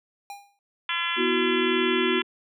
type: tone with exponential decay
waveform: square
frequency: 807 Hz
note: G#5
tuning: 50 cents flat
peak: -34 dBFS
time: 0.3-0.59 s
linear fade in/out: 1 ms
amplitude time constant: 62 ms
type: harmonic tone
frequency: 340 Hz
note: F4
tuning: 46 cents flat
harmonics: 3 / 4 / 5 / 6 / 7 / 8 / 9 / 10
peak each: -33 / -33 / -33 / -33 / -33 / -33 / -33 / -33 dBFS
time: 0.89-2.22 s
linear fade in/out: 2 ms
type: chord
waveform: sine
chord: B suspended fourth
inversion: none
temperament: just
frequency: 246.9 / 329.3 / 370.4 Hz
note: B3 / E4 / F#4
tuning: 0 / -2 / +2 cents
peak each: -28 / -29 / -24 dBFS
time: 1.16-2.23 s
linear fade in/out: 50 ms
effects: none